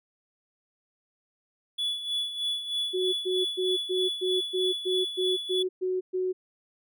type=tone with tremolo; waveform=triangle; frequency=3423 Hz; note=A7; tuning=48 cents flat; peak=-24 dBFS; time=1.78-5.63 s; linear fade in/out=10 ms; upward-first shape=sine; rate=3.2 Hz; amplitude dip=65%
type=tone bursts; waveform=sine; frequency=370 Hz; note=F#4; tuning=in tune; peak=-25 dBFS; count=11; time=2.93-6.33 s; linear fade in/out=20 ms; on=200 ms; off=120 ms
effects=none